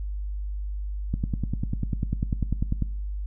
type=click train; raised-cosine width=5 ms; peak=-13 dBFS; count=18; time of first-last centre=1.14-2.823 s; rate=10.1 Hz; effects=noise-tail reverb RT60 0.6 s tail -20 dB re dry + added 50 Hz sine -28 dBFS peak until 3.26 s